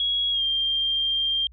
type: tone with pitch glide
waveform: sine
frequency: 3322 to 3187 Hz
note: G#7 to G7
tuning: 0 to +28 cents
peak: -21 dBFS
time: 0-1.47 s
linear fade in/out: 2 ms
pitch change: -72 cents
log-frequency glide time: 0.31-0.43 s
effects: added 60 Hz sine -46 dBFS peak until 1.52 s